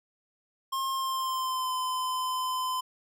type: tone with pitch glide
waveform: square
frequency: 1068 to 1022.7 Hz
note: C6 to C6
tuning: +35 to -40 cents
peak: -29 dBFS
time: 0.72-2.81 s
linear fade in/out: 10 ms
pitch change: -75 cents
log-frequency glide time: 0.91-1.73 s
effects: none